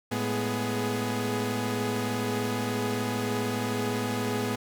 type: tone cluster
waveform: sawtooth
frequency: 110.3 / 208 / 247.3 / 418 Hz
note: A2 / G#3 / B3 / G#4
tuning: +5 / +3 / +3 / +11 cents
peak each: -29 / -32 / -27 / -29 dBFS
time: 0.11-4.56 s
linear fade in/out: 10 ms
effects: none